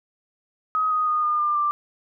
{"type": "tone with pitch steps", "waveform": "sine", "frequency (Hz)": [1263, 1246.3, 1229.9, 1213.7, 1197.6, 1181.8], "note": ["D#6", "D#6", "D#6", "D#6", "D6", "D6"], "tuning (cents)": [26, 2, -20, -43, 33, 10], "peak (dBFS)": -19, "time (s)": [0.75, 1.71], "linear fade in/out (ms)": 0, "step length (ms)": 160, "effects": []}